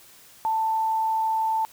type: tone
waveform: sine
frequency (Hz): 886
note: A5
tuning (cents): +12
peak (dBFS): -21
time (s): 0.45-1.65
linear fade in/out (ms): 0
effects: white hiss -51 dBFS RMS until 1.72 s